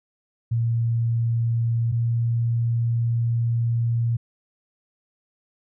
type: tone pair in turn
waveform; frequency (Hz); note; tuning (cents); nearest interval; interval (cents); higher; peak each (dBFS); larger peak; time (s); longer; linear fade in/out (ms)
sine; 116.1 / 116.91; A#2 / A#2; -7 / +5; unison; 12; second; -19; neither; 0.51-1.92 / 1.92-4.17; second; 10
effects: none

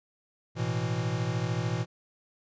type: chord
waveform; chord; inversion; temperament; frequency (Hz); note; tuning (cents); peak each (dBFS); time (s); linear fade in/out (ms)
square; A suspended second; none; equal; 110 / 123.47 / 164.81; A2 / B2 / E3; 0 / 0 / 0; -33 / -32 / -34; 0.55-1.86; 50
effects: resampled to 16000 Hz

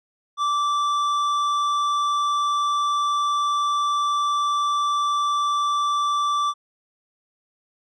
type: tone with tanh clipping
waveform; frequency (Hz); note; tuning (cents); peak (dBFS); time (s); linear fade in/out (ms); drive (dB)
triangle; 1167; D6; -11; -21; 0.37-6.54; 50; 14
effects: none

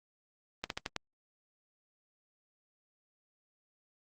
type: slowing click train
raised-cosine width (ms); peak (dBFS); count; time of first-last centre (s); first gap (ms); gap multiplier
0.2; -16; 5; 0.64-0.963; 62; 1.18
effects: Opus 32 kbps

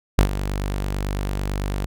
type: tone with ADSR envelope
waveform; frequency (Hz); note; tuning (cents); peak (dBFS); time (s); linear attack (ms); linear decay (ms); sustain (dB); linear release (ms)
sawtooth; 49; G1; 0; -6; 0.18-1.86; 10; 84; -13; 4
effects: none

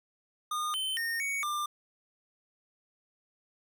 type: tone with pitch steps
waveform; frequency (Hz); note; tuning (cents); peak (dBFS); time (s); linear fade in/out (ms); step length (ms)
square; 1221 / 3074 / 1839 / 2235 / 1193; D#6 / G7 / A#6 / C#7 / D6; -33 / -35 / -24 / +14 / +27; -31; 0.51-1.66; 5; 230
effects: none

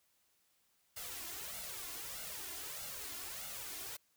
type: noise with flanger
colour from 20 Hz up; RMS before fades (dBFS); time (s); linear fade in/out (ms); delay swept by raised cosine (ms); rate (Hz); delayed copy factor
white; -45; 0.96-3.97; 10; 1.4 to 2.9; 1.6; +0.7
effects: white hiss -75 dBFS RMS until 4.16 s

